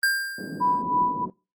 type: tone with exponential decay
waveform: square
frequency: 1594 Hz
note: G6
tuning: 28 cents sharp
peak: -18 dBFS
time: 0.03-0.82 s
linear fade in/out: 2 ms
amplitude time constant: 170 ms
type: band-pass noise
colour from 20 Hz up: white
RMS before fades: -35 dBFS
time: 0.38-1.3 s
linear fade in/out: 2 ms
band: 160 to 370 Hz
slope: 24 dB/octave
type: tone with tremolo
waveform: sine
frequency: 987.8 Hz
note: B5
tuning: in tune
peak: -18 dBFS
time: 0.6-1.26 s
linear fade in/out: 20 ms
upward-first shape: sine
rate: 3.1 Hz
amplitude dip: 70%
effects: noise-tail reverb RT60 0.3 s tail -23 dB re dry + Opus 32 kbps